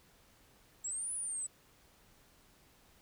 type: exponential two-way sweep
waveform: sine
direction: up then down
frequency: 7459 to 10050 to 7890 Hz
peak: -35 dBFS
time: 0.84-1.47 s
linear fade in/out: 10 ms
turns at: 1.13 s
effects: tanh soft clip ceiling -32 dBFS + pink hiss -65 dBFS RMS until 3.01 s